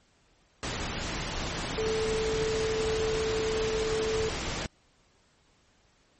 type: tone in noise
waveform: sine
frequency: 440 Hz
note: A4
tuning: in tune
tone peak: -27 dBFS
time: 1.78-4.29 s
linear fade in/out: 0 ms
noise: pink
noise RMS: -33 dBFS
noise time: 0.63-4.66 s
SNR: +3 dB
effects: pink hiss -65 dBFS RMS until 6.19 s + MP3 32 kbps